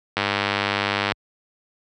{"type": "click train", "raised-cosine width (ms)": 0.3, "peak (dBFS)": -4, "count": 96, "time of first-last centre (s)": [0.17, 1.12], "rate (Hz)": 100, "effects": ["high-pass 60 Hz 12 dB/octave"]}